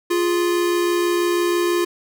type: tone pair together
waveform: square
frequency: 349.2 / 415.3 Hz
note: F4 / G#4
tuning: 0 / 0 cents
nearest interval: minor third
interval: 300 cents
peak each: -18 / -27 dBFS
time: 0.1-1.85 s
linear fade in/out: 10 ms
effects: none